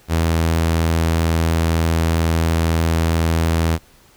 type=tone; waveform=sawtooth; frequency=82.1 Hz; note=E2; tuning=6 cents flat; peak=-11 dBFS; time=0.08-3.79 s; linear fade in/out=50 ms; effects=pink hiss -51 dBFS RMS until 4.16 s